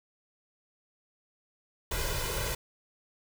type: noise with comb filter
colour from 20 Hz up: pink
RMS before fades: -32 dBFS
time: 1.91-2.55 s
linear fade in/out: 5 ms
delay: 2 ms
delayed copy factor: +0.95
effects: none